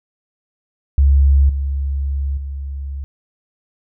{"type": "tone with level steps", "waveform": "sine", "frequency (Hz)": 69.2, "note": "C#2", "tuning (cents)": -2, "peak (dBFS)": [-8, -17, -23], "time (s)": [0.98, 3.04], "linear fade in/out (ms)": 0, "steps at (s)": [1.49, 2.37], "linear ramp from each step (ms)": 5, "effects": []}